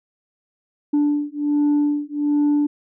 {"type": "beating tone pair", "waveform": "sine", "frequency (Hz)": [292.2, 293.5], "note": ["D4", "D4"], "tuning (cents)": [-9, -1], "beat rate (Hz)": 1.3, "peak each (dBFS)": -18, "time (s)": [0.93, 2.67], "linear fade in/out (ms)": 10, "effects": ["tanh soft clip ceiling -13 dBFS"]}